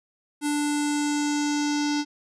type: tone with low-pass filter sweep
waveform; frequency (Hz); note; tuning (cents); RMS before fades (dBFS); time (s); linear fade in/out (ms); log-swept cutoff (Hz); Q
square; 293.7; D4; 0; -25; 0.41-2.05; 50; 9600 to 5400; 3.4
effects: none